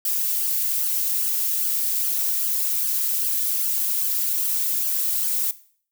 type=noise with flanger; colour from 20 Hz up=violet; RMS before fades=-23 dBFS; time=0.05-5.51 s; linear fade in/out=2 ms; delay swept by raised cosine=0.64 to 3.34 ms; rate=2.5 Hz; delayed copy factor=+0.7; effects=noise-tail reverb RT60 0.5 s tail -17 dB re dry